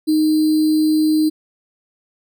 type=tone with sample-and-hold; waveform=sine; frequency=310 Hz; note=D#4; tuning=6 cents flat; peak=-12 dBFS; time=0.07-1.3 s; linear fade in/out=20 ms; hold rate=4410 Hz; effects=none